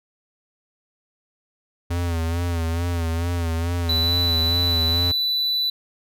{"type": "tone with vibrato", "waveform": "square", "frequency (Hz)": 84.5, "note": "E2", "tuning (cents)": 43, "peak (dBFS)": -22, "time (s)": [1.9, 5.12], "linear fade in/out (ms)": 10, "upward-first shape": "sine", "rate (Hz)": 2.3, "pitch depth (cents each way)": 59}
{"type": "tone", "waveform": "triangle", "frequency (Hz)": 3976, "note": "B7", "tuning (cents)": 11, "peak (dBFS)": -18, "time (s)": [3.89, 5.7], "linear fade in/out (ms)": 5}
{"effects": []}